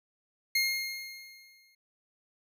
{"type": "tone with exponential decay", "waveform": "25% pulse", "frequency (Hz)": 2137, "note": "C7", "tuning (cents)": 36, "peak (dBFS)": -20, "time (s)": [0.55, 1.75], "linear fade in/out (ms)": 5, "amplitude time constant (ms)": 260, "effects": []}